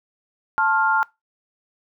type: chord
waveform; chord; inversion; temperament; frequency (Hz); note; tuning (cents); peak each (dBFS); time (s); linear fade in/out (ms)
sine; F major; first; equal with one note detuned; 880 / 1072.8 / 1396.9; A5 / C6 / F6; 0 / +43 / 0; -20 / -25 / -19; 0.58-1.03; 0
effects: noise-tail reverb RT60 0.2 s tail -22 dB re dry